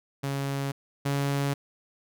sawtooth tone pair in turn, 138.5 / 140.43 Hz, C#3 / C#3, -1 / +23 cents, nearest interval unison, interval 24 cents, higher second, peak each -24 / -21 dBFS, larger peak second, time 0.23-0.72 / 1.05-1.54 s, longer neither, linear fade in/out 10 ms, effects none

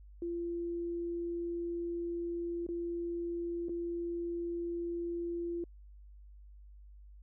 sine tone with dropouts, 342.6 Hz, F4, 33 cents flat, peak -34 dBFS, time 0.22-5.64 s, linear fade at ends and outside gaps 2 ms, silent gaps 2.666-2.688 / 3.685-3.693 s, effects added 50 Hz sine -51 dBFS peak until 7.22 s

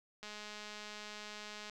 click train, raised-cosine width 0.2 ms, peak -30 dBFS, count 309, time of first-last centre 0.23-1.697 s, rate 210 Hz, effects none

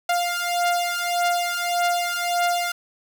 sawtooth beating tone pair, 700 / 701.7 Hz, F5 / F5, +4 / +8 cents, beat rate 1.7 Hz, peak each -20 dBFS, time 0.09-2.72 s, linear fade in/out 5 ms, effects none

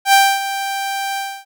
sawtooth tone with ADSR envelope, 786 Hz, G5, 4 cents sharp, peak -3 dBFS, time 0.05-1.45 s, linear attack 82 ms, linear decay 260 ms, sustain -13 dB, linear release 280 ms, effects none

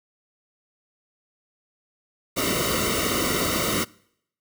pink noise with comb filter, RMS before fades -24 dBFS, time 2.36-3.85 s, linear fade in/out 20 ms, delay 1.2 ms, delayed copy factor -0.95, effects noise-tail reverb RT60 0.7 s tail -24 dB re dry

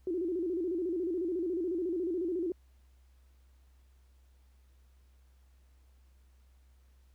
sine tone with vibrato, 349.2 Hz, F4, in tune, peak -30 dBFS, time 0.07-2.52 s, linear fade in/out 2 ms, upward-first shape square, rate 14 Hz, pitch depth 100 cents each way, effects added 64 Hz sine -59 dBFS peak until 7.14 s + pink hiss -74 dBFS RMS until 7.14 s

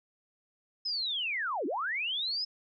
sine linear two-way sweep, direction down then up, 5190 to 251.2 to 5190 Hz, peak -30 dBFS, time 0.85-2.45 s, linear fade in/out 10 ms, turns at 1.66 s, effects none

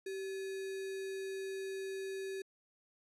sine tone with sample-and-hold, 385.6 Hz, G4, 28 cents flat, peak -38 dBFS, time 0.06-2.42 s, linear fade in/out 5 ms, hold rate 2100 Hz, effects low-pass 11000 Hz 12 dB/octave

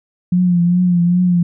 sine tone with vibrato, 176.7 Hz, F3, 21 cents sharp, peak -10 dBFS, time 0.32-1.43 s, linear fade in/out 5 ms, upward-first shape triangle, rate 2.5 Hz, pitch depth 54 cents each way, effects none

